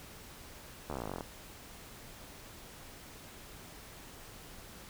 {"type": "slowing click train", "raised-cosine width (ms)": 1, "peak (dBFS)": -24, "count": 18, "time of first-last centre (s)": [0.9, 1.208], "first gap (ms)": 13, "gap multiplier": 1.04, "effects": ["pink hiss -51 dBFS RMS until 4.89 s"]}